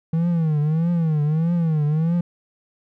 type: tone with vibrato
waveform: triangle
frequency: 160 Hz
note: D#3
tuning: 49 cents sharp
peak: -15 dBFS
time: 0.13-2.21 s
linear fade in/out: 5 ms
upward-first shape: triangle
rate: 1.6 Hz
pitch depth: 160 cents each way
effects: none